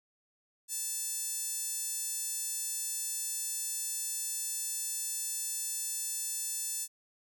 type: tone with high-pass filter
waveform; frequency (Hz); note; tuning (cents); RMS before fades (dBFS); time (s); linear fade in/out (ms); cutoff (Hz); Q
sawtooth; 880; A5; 0; -36; 0.68-6.88; 50; 7800; 2.3
effects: none